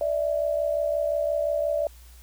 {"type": "tone pair together", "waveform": "sine", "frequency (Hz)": [587.3, 653], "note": ["D5", "E5"], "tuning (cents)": [0, -17], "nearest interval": "major second", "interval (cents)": 183, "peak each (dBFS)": [-24, -27], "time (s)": [0.01, 1.87], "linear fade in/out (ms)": 2, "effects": ["added 60 Hz sine -46 dBFS peak until 2.22 s", "white hiss -55 dBFS RMS until 2.22 s"]}